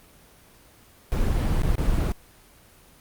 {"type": "noise with dropouts", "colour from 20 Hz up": "brown", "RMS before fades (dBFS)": -22, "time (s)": [1.12, 2.12], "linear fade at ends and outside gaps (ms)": 0, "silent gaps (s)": [[1.618, 1.634], [1.754, 1.782]], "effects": ["pink hiss -53 dBFS RMS until 3 s", "Opus 24 kbps"]}